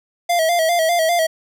square tone with vibrato, 669 Hz, E5, 25 cents sharp, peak -15 dBFS, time 0.29-1.27 s, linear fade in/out 10 ms, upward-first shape square, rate 5 Hz, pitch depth 68 cents each way, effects none

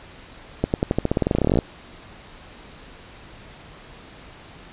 accelerating click train, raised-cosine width 2 ms, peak -5 dBFS, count 22, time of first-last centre 0.64-1.588 s, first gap 99 ms, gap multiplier 0.91, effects pink hiss -44 dBFS RMS until 4.72 s + resampled to 8000 Hz

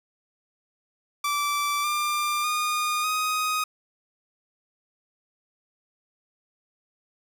sawtooth tone with pitch steps, 1164 / 1192.6 / 1221.9 / 1251.9 Hz, D6 / D6 / D#6 / D#6, -16 / +26 / -32 / +10 cents, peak -20 dBFS, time 1.24-3.64 s, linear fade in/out 5 ms, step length 600 ms, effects none

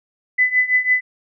sine tone with tremolo, 2005 Hz, B6, 26 cents sharp, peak -10 dBFS, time 0.38-1.01 s, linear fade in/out 10 ms, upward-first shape triangle, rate 6 Hz, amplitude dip 90%, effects none

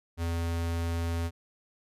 square tone, 84.1 Hz, E2, 35 cents sharp, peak -29 dBFS, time 0.17-1.31 s, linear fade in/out 50 ms, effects resampled to 32000 Hz

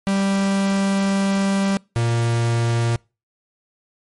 45% pulse tone pair in turn, 196 / 116.98 Hz, G3 / A#2, 0 / +7 cents, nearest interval major sixth, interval 893 cents, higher first, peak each -17 dBFS, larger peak neither, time 0.07-1.77 / 1.96-2.96 s, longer first, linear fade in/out 0 ms, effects noise-tail reverb RT60 0.3 s tail -26 dB re dry + MP3 48 kbps

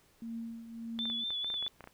sine tone with tremolo, 229.4 Hz, A#3, 28 cents flat, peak -36 dBFS, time 0.22-1.24 s, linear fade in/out 2 ms, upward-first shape triangle, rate 1.7 Hz, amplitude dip 70%
clicks, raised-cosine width 0.5 ms, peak -32 dBFS, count 12, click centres 0.989 / 1.055 / 1.1 / 1.305 / 1.445 / 1.502 / 1.541 / 1.626 / 1.665 / 1.807 / 1.841 / 1.874 s
sine tone with vibrato, 3491 Hz, A7, 14 cents flat, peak -33 dBFS, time 0.99-1.68 s, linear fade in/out 0 ms, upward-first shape sine, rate 4.4 Hz, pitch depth 44 cents each way
effects pink hiss -66 dBFS RMS until 1.93 s

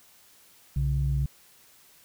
sine tone pair together, 62.13 / 138.59 Hz, B1 / C#3, +11 / 0 cents, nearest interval octave + major second, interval 1389 cents, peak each -25 dBFS, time 0.76-1.26 s, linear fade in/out 5 ms, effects tanh soft clip ceiling -16 dBFS + white hiss -57 dBFS RMS until 2.04 s

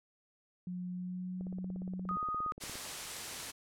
sine tone with pitch glide, 180.1 to 184.52 Hz, F#3 to F#3, -46 to -4 cents, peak -37 dBFS, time 0.67-2.16 s, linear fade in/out 2 ms, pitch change +42 cents, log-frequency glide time 0.91-1.53 s
click train, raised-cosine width 2 ms, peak -34 dBFS, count 24, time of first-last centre 1.41-2.755 s, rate 17.1 Hz
sine tone, 1244.5 Hz, D#6, in tune, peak -33 dBFS, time 2.09-2.52 s, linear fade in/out 0 ms
white noise, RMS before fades -41 dBFS, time 2.6-3.52 s, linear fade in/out 20 ms
effects low-pass 10000 Hz 12 dB/octave

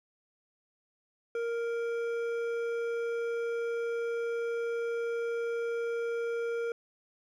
sine tone with hard clipping, 466.2 Hz, A#4, in tune, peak -32 dBFS, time 1.35-6.72 s, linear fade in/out 2 ms, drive 9 dB, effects none

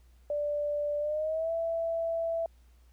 sine tone with pitch glide, 587.3 to 663 Hz, D5 to E5, 0 to +10 cents, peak -28 dBFS, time 0.3-2.46 s, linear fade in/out 2 ms, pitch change +210 cents, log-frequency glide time 0.99-1.52 s, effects added 60 Hz sine -56 dBFS peak until 2.92 s + pink hiss -70 dBFS RMS until 2.92 s

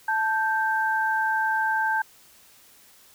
sine tone pair together, 880 / 1568 Hz, A5 / G6, 0 / 0 cents, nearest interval minor seventh, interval 1000 cents, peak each -24 dBFS, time 0.08-2.02 s, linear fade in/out 5 ms, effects white hiss -54 dBFS RMS until 3.14 s

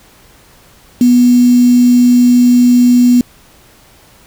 sine tone with quantisation, 245.3 Hz, B3, 12 cents flat, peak -4 dBFS, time 1.01-3.21 s, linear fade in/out 2 ms, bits 4, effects pink hiss -44 dBFS RMS until 4.26 s

